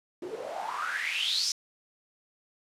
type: noise with band-pass filter sweep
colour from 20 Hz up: white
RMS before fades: -32 dBFS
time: 0.22-1.52 s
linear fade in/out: 2 ms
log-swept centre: 340 to 5700 Hz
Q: 9.1
effects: low-pass 12000 Hz 12 dB/octave